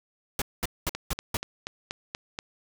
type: noise bursts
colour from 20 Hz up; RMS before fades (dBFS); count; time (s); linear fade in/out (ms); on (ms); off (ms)
pink; -28; 5; 0.39-1.37; 2; 28; 210
type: click train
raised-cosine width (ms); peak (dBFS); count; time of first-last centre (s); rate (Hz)
0.2; -15; 7; 0.95-2.389; 4.17
effects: none